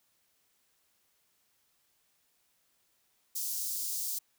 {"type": "high-pass noise", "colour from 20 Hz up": "white", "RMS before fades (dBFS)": -35, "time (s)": [3.35, 4.19], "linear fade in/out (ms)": 10, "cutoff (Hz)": 4900, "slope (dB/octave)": 24, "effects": ["white hiss -73 dBFS RMS until 4.38 s"]}